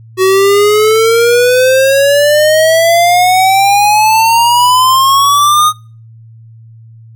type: exponential sweep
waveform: square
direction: up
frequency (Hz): 372.5 to 1244.5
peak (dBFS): -6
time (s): 0.17-5.73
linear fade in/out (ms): 50
effects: noise-tail reverb RT60 0.4 s tail -25 dB re dry + added 113 Hz sine -33 dBFS peak until 7.15 s